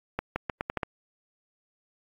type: accelerating click train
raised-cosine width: 0.5 ms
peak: -13 dBFS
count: 7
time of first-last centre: 0.19-0.832 s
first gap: 170 ms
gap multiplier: 0.81
effects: AAC 64 kbps